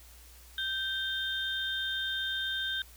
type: tone cluster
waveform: sine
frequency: 1558 / 3172 / 3635 Hz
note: G6 / G7 / A#7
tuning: -11 / +20 / -44 cents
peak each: -34 / -38 / -34 dBFS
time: 0.58-2.82 s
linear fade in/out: 2 ms
effects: added 60 Hz sine -53 dBFS peak until 2.96 s + white hiss -56 dBFS RMS until 2.96 s